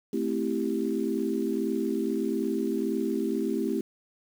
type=chord; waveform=sine; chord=A minor seventh; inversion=none; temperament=equal; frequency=220 / 261.6 / 329.6 / 392 Hz; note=A3 / C4 / E4 / G4; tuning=0 / 0 / 0 / 0 cents; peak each=-31 dBFS; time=0.13-3.81 s; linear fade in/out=5 ms; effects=8-bit